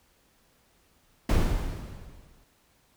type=noise with exponential decay; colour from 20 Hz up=brown; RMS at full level=-19 dBFS; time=1.29-2.44 s; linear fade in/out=5 ms; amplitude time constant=250 ms; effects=pink hiss -65 dBFS RMS until 2.96 s